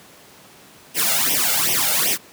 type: noise with flanger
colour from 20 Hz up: white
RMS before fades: -19 dBFS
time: 0.94-2.18 s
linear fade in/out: 50 ms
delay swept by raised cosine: 0.34 to 1.44 ms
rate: 2.6 Hz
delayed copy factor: +1
effects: pink hiss -46 dBFS RMS until 2.32 s + high-pass 150 Hz 12 dB/octave